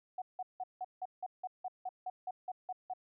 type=tone bursts; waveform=sine; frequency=740 Hz; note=F#5; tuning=in tune; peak=-36 dBFS; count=14; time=0.18-2.936 s; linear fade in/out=5 ms; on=39 ms; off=170 ms; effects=none